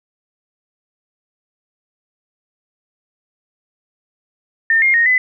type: tone with pitch steps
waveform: sine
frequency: 1812 / 2125 / 1861 / 2011 Hz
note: A#6 / C7 / A#6 / B6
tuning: -50 / +26 / -3 / +31 cents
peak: -10 dBFS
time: 4.7-5.18 s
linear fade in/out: 2 ms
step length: 120 ms
effects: none

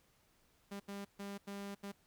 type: tone bursts at uneven times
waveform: sawtooth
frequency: 200 Hz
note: G3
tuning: 35 cents sharp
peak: -39 dBFS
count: 5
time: 0.71-0.8 / 0.88-1.05 / 1.19-1.38 / 1.47-1.75 / 1.83-1.92 s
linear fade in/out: 10 ms
effects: pink hiss -72 dBFS RMS until 2.06 s

